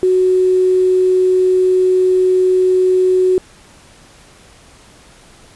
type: tone with quantisation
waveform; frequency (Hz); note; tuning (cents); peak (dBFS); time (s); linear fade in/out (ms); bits
sine; 370; F#4; 0; -9; 0.03-3.38; 0; 6
effects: pink hiss -44 dBFS RMS until 5.55 s + resampled to 24000 Hz